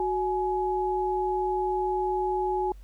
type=tone pair together; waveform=sine; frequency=370 / 842.2 Hz; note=F#4 / G#5; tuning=0 / +24 cents; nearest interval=octave + major second; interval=1424 cents; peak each=-27 dBFS; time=0-2.72 s; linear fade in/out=2 ms; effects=added 48 Hz sine -43 dBFS peak until 2.83 s + pink hiss -64 dBFS RMS until 2.83 s